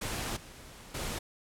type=noise with level steps; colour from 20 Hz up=pink; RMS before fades=-35 / -50 / -36 dBFS; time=0.01-1.19 s; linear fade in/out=10 ms; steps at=0.36 / 0.94 s; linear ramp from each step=10 ms; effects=low-pass 12000 Hz 12 dB/octave